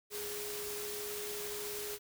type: tone in noise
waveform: sine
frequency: 415.3 Hz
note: G#4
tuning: in tune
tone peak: -42 dBFS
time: 0.1-1.99 s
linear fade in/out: 50 ms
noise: white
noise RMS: -42 dBFS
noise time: 0.1-1.99 s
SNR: -3 dB
effects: none